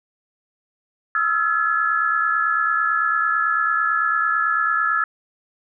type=tone cluster; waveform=sine; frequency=1289 / 1358 / 1705 Hz; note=E6 / F6 / G#6; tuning=-39 / -49 / +45 cents; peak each=-23 / -21 / -21 dBFS; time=1.15-5.04 s; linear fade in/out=2 ms; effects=none